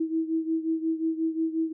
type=beating tone pair; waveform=sine; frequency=321.9 / 327.5 Hz; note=E4 / E4; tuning=-41 / -11 cents; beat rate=5.6 Hz; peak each=-26 / -30 dBFS; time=0-1.73 s; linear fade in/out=10 ms; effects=none

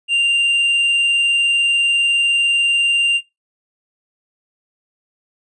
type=tone with vibrato; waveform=triangle; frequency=2787 Hz; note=F7; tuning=4 cents flat; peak=-11 dBFS; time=0.08-3.21 s; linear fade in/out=50 ms; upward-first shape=triangle; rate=20 Hz; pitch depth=16 cents each way; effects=noise-tail reverb RT60 0.2 s tail -23 dB re dry + resampled to 24000 Hz

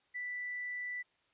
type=tone; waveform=sine; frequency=1975.5 Hz; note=B6; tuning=in tune; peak=-37 dBFS; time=0.14-1.03 s; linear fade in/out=20 ms; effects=white hiss -73 dBFS RMS until 1.33 s + resampled to 8000 Hz

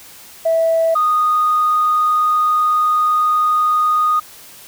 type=tone pair in turn; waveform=sine; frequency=655 / 1236.5 Hz; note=E5 / D#6; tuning=-11 / -11 cents; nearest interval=major seventh; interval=1100 cents; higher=second; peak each=-11 dBFS; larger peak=neither; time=0.45-0.95 / 0.95-4.2 s; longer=second; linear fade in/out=10 ms; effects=tanh soft clip ceiling -7 dBFS + white hiss -40 dBFS RMS until 4.67 s

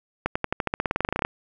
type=accelerating click train; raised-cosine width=0.5 ms; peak=-8 dBFS; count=19; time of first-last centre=0.26-1.25 s; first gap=95 ms; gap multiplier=0.93; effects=none

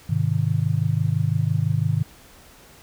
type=chord; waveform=sine; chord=Ab major; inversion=none; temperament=just; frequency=103.83 / 129.78 / 155.74 Hz; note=Ab2 / C3 / Eb3; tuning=0 / -14 / +2 cents; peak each=-23 dBFS; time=0.09-2.03 s; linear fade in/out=10 ms; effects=pink hiss -49 dBFS RMS until 2.82 s

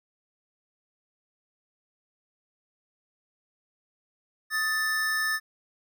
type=tone pair together; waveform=square; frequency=1252 / 1764.4 Hz; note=D#6 / A6; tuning=+10 / +4 cents; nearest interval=tritone; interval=594 cents; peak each=-35 / -26 dBFS; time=4.5-5.4 s; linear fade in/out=50 ms; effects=none

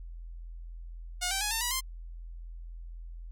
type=tone with pitch steps; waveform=5% pulse; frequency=720 / 776.1 / 836.7 / 901.9 / 972.3 / 1048.1 Hz; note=F#5 / G5 / G#5 / A5 / B5 / C6; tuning=-47 / -18 / +13 / +43 / -27 / +3 cents; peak=-17 dBFS; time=1.21-1.81 s; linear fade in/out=20 ms; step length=100 ms; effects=added 42 Hz sine -40 dBFS peak until 3.31 s

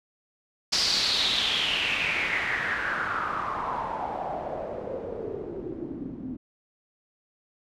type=noise with low-pass filter sweep; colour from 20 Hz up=white; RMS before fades=-29 dBFS; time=0.72-6.37 s; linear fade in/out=10 ms; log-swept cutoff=5100 to 240 Hz; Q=5.1; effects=none

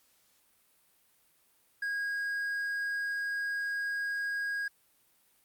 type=tone; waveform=triangle; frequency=1638 Hz; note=G#6; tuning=24 cents flat; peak=-29 dBFS; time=1.82-4.68 s; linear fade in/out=5 ms; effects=white hiss -68 dBFS RMS until 5.44 s + Opus 48 kbps

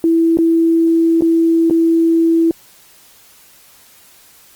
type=tone with dropouts; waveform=sine; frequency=330.1 Hz; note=E4; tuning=2 cents sharp; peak=-9 dBFS; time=0.04-2.51 s; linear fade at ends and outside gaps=1 ms; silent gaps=0.372-0.387 / 1.209-1.221 / 1.699-1.708 s; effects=white hiss -46 dBFS RMS until 4.55 s + Opus 32 kbps

